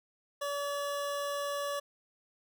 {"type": "tone", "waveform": "25% pulse", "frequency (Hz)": 571, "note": "D5", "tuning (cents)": -49, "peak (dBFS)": -29, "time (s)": [0.41, 1.8], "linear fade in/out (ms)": 10, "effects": []}